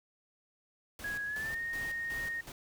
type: noise with tremolo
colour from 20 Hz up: pink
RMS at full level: -46 dBFS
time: 0.99-2.52 s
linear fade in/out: 2 ms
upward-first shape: square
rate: 2.7 Hz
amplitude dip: 65%
type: tone with pitch glide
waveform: sine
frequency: 1661.2 to 1853.9 Hz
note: G#6 to A#6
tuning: 0 to -10 cents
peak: -34 dBFS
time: 1.04-2.41 s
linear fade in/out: 5 ms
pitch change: +190 cents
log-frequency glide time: 1.26-1.59 s
effects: none